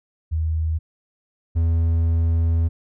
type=tone pair in turn; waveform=sine / triangle; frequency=79.7 / 82.66 Hz; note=D#2 / E2; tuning=+42 / +5 cents; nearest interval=minor second; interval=63 cents; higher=second; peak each=-19 / -14 dBFS; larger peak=second; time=0.31-0.79 / 1.55-2.69 s; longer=second; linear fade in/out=20 ms; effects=none